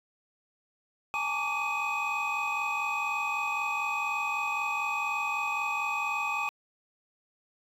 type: tone cluster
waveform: triangle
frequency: 830 / 895 / 1137 / 1181 / 2512 Hz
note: G#5 / A5 / C#6 / D6 / D#7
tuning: -1 / +29 / +44 / +9 / +16 cents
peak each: -34 / -34 / -33 / -35 / -29 dBFS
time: 1.14-6.49 s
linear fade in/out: 0 ms
effects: tanh soft clip ceiling -20 dBFS